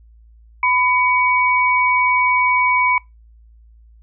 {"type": "tone pair together", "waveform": "sine", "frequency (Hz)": [1001, 2255], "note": ["B5", "C#7"], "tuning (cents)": [23, 29], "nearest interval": "octave + major second", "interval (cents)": 1406, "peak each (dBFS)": -16, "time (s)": [0.63, 2.98], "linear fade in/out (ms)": 2, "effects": ["noise-tail reverb RT60 0.2 s tail -25 dB re dry", "added 56 Hz sine -44 dBFS peak until 4.02 s"]}